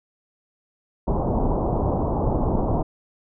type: low-pass noise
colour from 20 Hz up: pink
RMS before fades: -22 dBFS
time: 1.07-2.83 s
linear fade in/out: 10 ms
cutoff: 980 Hz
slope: 48 dB/octave
effects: none